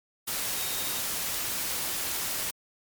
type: tone in noise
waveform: sine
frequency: 3729 Hz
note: A#7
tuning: in tune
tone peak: -40 dBFS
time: 0.57-1 s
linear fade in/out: 10 ms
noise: white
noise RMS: -31 dBFS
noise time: 0.27-2.51 s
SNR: -12 dB
effects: MP3 96 kbps